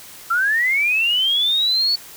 sine linear sweep, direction up, 1324 to 4484 Hz, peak -15 dBFS, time 0.3-1.96 s, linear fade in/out 10 ms, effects white hiss -40 dBFS RMS until 2.16 s

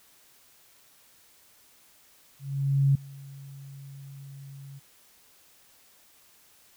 sine tone with ADSR envelope, 138.2 Hz, C#3, 5 cents flat, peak -17 dBFS, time 2.39-4.8 s, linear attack 560 ms, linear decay 5 ms, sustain -24 dB, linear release 24 ms, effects white hiss -59 dBFS RMS until 6.76 s

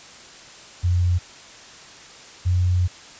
sine tone pair in turn, 88.6 / 89.84 Hz, F2 / F2, +25 / +50 cents, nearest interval unison, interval 25 cents, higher second, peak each -16 dBFS, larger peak neither, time 0.83-1.19 / 2.45-2.88 s, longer second, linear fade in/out 20 ms, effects white hiss -43 dBFS RMS until 3.19 s + resampled to 16000 Hz

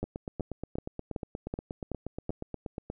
two click trains, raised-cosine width 2 ms, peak -22 / -19 dBFS, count 25 / 7, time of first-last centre 0.04-2.901 / 0.03-2.294 s, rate 8.39 / 2.65 Hz, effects none

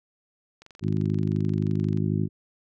click train, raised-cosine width 0.2 ms, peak -30 dBFS, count 32, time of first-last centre 0.62-1.974 s, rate 22.9 Hz
harmonic tone, 51.91 Hz, G#1, in tune, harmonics 2 / 3 / 4 / 5 / 6 / 7, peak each -27 / -26 / -29 / -34 / -34 / -35 dBFS, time 0.81-2.29 s, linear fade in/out 50 ms
effects none

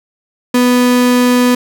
35% pulse tone, 247.3 Hz, B3, 3 cents sharp, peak -6 dBFS, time 0.54-1.55 s, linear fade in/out 5 ms, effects none

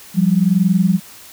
sine tone pair together, 175.02 / 196 Hz, F3 / G3, +4 / 0 cents, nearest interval major second, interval 196 cents, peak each -14 dBFS, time 0.14-1 s, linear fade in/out 50 ms, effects white hiss -40 dBFS RMS until 1.32 s

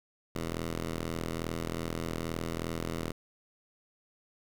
10% pulse ring-modulated tone, 82.41 Hz, E2, in tune, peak -22 dBFS, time 0.35-3.12 s, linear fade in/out 5 ms, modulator 62.9 Hz, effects none

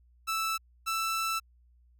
sawtooth tone pair in turn, 1318.5 / 1325.6 Hz, E6 / E6, 0 / +9 cents, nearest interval unison, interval 9 cents, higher second, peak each -25 / -25 dBFS, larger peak neither, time 0.27-0.58 / 0.86-1.4 s, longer second, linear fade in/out 20 ms, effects added 60 Hz sine -59 dBFS peak until 1.99 s

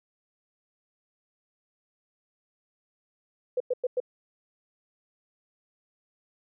sine tone bursts, 501 Hz, B4, 25 cents sharp, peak -23 dBFS, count 4, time 3.57-4.002 s, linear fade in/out 5 ms, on 33 ms, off 100 ms, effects none

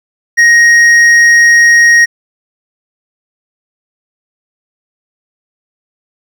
sine tone with hard clipping, 1875 Hz, A#6, 10 cents sharp, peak -4 dBFS, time 0.37-2.06 s, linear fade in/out 20 ms, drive 6 dB, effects none

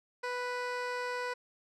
15% pulse tone with low-pass filter, 493.9 Hz, B4, in tune, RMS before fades -36 dBFS, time 0.23-1.34 s, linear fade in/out 10 ms, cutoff 5500 Hz, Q 0.57, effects none

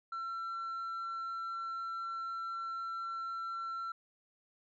sine tone, 1351 Hz, E6, 42 cents sharp, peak -34 dBFS, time 0.12-3.92 s, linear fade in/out 5 ms, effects tanh soft clip ceiling -36 dBFS

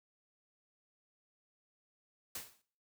white noise with exponential decay, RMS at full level -39 dBFS, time 2.35-2.62 s, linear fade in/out 5 ms, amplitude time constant 57 ms, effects noise-tail reverb RT60 0.5 s tail -19 dB re dry

